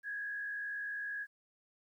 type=tone with frequency modulation; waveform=sine; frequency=1661.2 Hz; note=G#6; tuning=in tune; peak=-37 dBFS; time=0.03-1.27 s; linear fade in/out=50 ms; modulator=62.8 Hz; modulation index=0.66; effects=12-bit